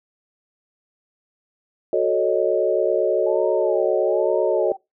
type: chord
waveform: sine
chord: D# half-diminished seventh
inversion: first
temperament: equal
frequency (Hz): 370 / 440 / 554.4 / 622.3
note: F#4 / A4 / C#5 / D#5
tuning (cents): 0 / 0 / 0 / 0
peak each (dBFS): -22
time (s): 1.93-4.72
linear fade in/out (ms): 2
type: tone with vibrato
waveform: sine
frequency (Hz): 838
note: G#5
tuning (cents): +15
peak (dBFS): -32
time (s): 3.26-4.77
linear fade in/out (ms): 10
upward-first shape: sine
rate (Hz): 1.1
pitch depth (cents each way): 180
effects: noise-tail reverb RT60 0.2 s tail -23 dB re dry